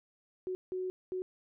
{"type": "tone bursts at uneven times", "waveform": "sine", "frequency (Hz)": 370, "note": "F#4", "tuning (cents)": 0, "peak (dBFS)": -33, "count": 3, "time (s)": [[0.47, 0.55], [0.72, 0.9], [1.12, 1.22]], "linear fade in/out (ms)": 0, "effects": []}